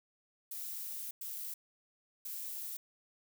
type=noise bursts at uneven times; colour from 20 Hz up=violet; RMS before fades=-42 dBFS; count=3; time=0.51-1.11 / 1.21-1.54 / 2.25-2.77 s; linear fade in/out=5 ms; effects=none